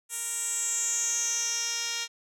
10% pulse tone with band-pass filter sweep, 466.2 Hz, A#4, in tune, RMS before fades -30 dBFS, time 0.09-2.08 s, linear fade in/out 50 ms, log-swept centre 9300 to 4700 Hz, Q 6.1, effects none

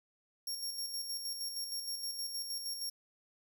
25% pulse tone with tremolo, 5540 Hz, F8, 15 cents flat, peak -31 dBFS, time 0.47-2.9 s, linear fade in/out 5 ms, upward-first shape square, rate 6.4 Hz, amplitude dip 45%, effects none

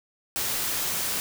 white noise, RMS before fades -28 dBFS, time 0.36-1.2 s, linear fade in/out 0 ms, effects none

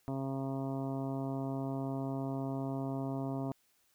harmonic tone, 135.1 Hz, C#3, 44 cents flat, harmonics 1 / 2 / 3 / 4 / 5 / 6 / 7 / 8 / 9, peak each -38 / -37 / -45 / -49 / -43 / -54 / -49 / -55 / -57 dBFS, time 0.08-3.52 s, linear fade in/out 0 ms, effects white hiss -72 dBFS RMS until 3.94 s

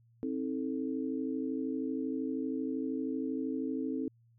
sine chord, A diminished, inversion first, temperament just, 264 / 316.8 / 440 Hz, C4 / Eb4 / A4, +16 / +31 / 0 cents, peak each -34 / -37 / -40 dBFS, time 0.23-4.08 s, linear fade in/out 0 ms, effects added 116 Hz sine -62 dBFS peak until 4.38 s

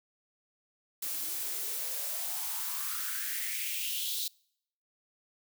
blue noise with high-pass filter sweep, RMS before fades -35 dBFS, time 1.02-4.28 s, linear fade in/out 5 ms, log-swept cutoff 240 to 4000 Hz, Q 5.1, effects noise-tail reverb RT60 0.7 s tail -26 dB re dry

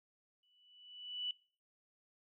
sine tone with exponential growth, 2965 Hz, F#7, 3 cents sharp, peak -34 dBFS, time 0.43-1.31 s, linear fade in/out 2 ms, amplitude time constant 190 ms, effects noise-tail reverb RT60 0.4 s tail -22 dB re dry

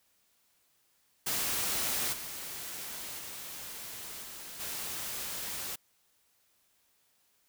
white noise with level steps, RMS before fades -32 / -41 / -43 / -45 / -38 dBFS, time 1.26-5.76 s, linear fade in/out 10 ms, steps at 2.12 / 3.18 / 4.22 / 4.59 s, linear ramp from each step 20 ms, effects white hiss -71 dBFS RMS until 7.48 s

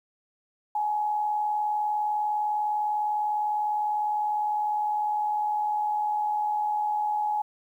sine tone with amplitude modulation, 843 Hz, G#5, 26 cents sharp, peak -22 dBFS, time 0.75-7.42 s, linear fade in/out 5 ms, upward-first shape sine, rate 79.9 Hz, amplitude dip 40%, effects 10-bit

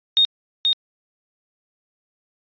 sine tone with echo, 3700 Hz, A#7, 14 cents flat, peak -12 dBFS, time 0.17-0.25 s, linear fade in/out 0 ms, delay 480 ms, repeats 1, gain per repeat -3 dB, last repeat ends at 0.73 s, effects resampled to 11025 Hz

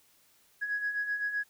sine beating tone pair, 1661.2 / 1669 Hz, G#6 / G#6, 0 / +8 cents, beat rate 7.8 Hz, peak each -37 / -30 dBFS, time 0.61-1.44 s, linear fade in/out 20 ms, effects tanh soft clip ceiling -23 dBFS + white hiss -65 dBFS RMS until 1.49 s

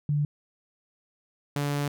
sine / sawtooth tone pair in turn, 146.83 / 143.97 Hz, D3 / D3, 0 / -34 cents, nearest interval unison, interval 34 cents, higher first, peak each -22 dBFS, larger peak neither, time 0.09-0.25 / 1.56-1.88 s, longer second, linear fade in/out 2 ms, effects none

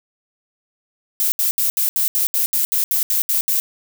violet noise bursts, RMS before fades -18 dBFS, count 13, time 1.2-3.6 s, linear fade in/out 0 ms, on 120 ms, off 70 ms, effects none

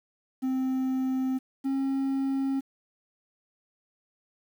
triangle tone pair in turn, 260.9 / 270.4 Hz, C4 / C#4, -5 / -43 cents, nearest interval minor second, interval 62 cents, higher second, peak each -23 dBFS, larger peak neither, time 0.42-1.39 / 1.64-2.61 s, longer neither, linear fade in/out 20 ms, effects 9-bit

